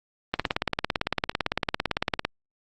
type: click train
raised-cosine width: 0.3 ms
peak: -7 dBFS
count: 35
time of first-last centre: 0.34-2.25 s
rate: 17.8 Hz
effects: Opus 24 kbps